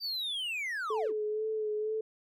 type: linear sweep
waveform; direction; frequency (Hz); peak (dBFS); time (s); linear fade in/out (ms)
triangle; down; 4699 to 252.1; -31; 0-1.13; 50
type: tone with vibrato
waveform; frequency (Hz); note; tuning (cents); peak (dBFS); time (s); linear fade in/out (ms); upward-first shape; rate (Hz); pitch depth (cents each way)
sine; 430.7; A4; -37; -30; 0.9-2.01; 5; sine; 2.1; 30
effects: none